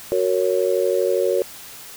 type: chord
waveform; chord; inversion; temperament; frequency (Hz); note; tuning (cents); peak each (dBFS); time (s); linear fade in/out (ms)
sine; F# major; none; just; 370 / 462.5 / 555; F#4 / A#4 / C#5; 0 / -14 / +2; -21; 0.12-1.42; 0
effects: white hiss -39 dBFS RMS until 1.96 s